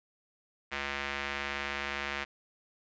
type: tone with band-pass filter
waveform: square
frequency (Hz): 70.2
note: C#2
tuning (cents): +22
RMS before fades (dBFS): -36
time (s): 0.71-2.25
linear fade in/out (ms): 20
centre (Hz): 2100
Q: 1.6
effects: resampled to 16000 Hz